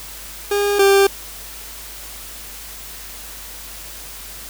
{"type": "tone pair in turn", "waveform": "40% pulse", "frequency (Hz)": [406.7, 394.7], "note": ["G#4", "G4"], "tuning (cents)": [-36, 12], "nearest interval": "minor second", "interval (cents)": 52, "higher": "first", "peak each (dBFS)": [-15, -9], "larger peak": "second", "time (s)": [[0.51, 0.79], [0.79, 1.07]], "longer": "neither", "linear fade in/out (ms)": 5, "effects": ["added 50 Hz sine -41 dBFS peak until 4.49 s", "white hiss -35 dBFS RMS until 4.49 s"]}